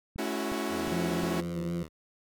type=click train; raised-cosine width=5 ms; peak=-30 dBFS; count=4; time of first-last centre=0.16-1.235 s; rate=2.79 Hz
type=chord; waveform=sawtooth; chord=F# minor seventh; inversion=first; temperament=equal with one note detuned; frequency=214.6 / 277.2 / 329.6 / 370 Hz; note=A3 / C#4 / E4 / F#4; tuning=-43 / 0 / 0 / 0 cents; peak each=-32 dBFS; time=0.18-1.41 s; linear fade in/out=10 ms
type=tone with vibrato; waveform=10% pulse; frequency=83.3 Hz; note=E2; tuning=19 cents sharp; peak=-31 dBFS; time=0.68-1.89 s; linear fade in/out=50 ms; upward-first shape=triangle; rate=4 Hz; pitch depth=100 cents each way
type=harmonic tone; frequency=172.1 Hz; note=F3; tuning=25 cents flat; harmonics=1 / 2 / 3; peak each=-32 / -38 / -42 dBFS; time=0.92-1.83 s; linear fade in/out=2 ms
effects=none